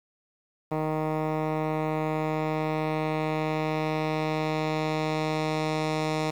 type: tone with low-pass filter sweep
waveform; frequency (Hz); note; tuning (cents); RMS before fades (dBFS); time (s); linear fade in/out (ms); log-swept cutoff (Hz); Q
10% pulse; 155.56; D#3; 0; -28; 0.71-6.31; 10; 1300 to 6400; 0.82
effects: 8-bit